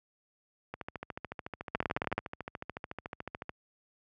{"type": "two click trains", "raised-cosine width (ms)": 0.5, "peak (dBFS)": [-14, -23], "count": [9, 39], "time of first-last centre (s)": [[1.75, 2.18], [0.74, 3.494]], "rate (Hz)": [18.6, 13.8], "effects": ["high-pass 60 Hz 12 dB/octave"]}